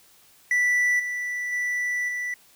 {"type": "tone with level steps", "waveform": "triangle", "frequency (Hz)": 1969, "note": "B6", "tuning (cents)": -6, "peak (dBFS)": [-17, -25, -22, -25], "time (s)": [0.51, 2.34], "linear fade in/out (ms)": 2, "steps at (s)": [0.99, 1.52, 2.08], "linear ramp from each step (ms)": 10, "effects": ["white hiss -56 dBFS RMS until 2.55 s"]}